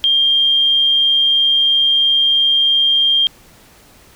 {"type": "tone with amplitude modulation", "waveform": "sine", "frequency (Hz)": 3200, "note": "G7", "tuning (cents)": 35, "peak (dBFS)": -9, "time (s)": [0.04, 3.27], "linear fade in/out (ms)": 0, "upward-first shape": "sine", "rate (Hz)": 143, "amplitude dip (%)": 25, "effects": ["pink hiss -46 dBFS RMS until 4.15 s"]}